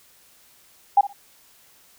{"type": "tone with echo", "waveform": "sine", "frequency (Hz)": 806, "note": "G5", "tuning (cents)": 48, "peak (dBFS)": -10, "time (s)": [0.97, 1.01], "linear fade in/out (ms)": 5, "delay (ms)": 60, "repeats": 2, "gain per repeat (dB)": -15, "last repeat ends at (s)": 1.13, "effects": ["white hiss -55 dBFS RMS until 1.98 s"]}